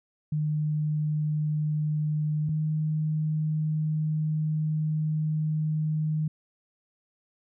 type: tone pair in turn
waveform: sine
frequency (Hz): 152 / 154.75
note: D#3 / D#3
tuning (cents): -40 / -9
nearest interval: unison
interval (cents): 31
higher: second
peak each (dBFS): -24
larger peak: neither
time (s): 0.32-2.49 / 2.49-6.28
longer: second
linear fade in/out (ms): 5
effects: none